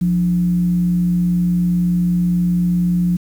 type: tone with frequency modulation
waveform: sine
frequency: 176.5 Hz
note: F3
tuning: 19 cents sharp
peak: -13 dBFS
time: 0.01-3.17 s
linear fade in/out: 10 ms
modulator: 124 Hz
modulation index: 0.22
effects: 7-bit